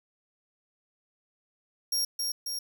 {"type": "tone with echo", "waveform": "sawtooth", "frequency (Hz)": 5580, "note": "F8", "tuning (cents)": -2, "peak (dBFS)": -23, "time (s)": [1.92, 2.05], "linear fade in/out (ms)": 5, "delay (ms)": 270, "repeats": 2, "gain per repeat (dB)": -3, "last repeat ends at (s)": 2.59, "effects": []}